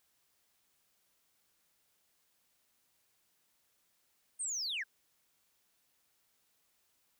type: linear sweep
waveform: sine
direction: down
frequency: 8870 to 1488 Hz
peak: -33 dBFS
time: 4.39-4.84 s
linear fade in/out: 20 ms
effects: tanh soft clip ceiling -32 dBFS + white hiss -75 dBFS RMS until 7.19 s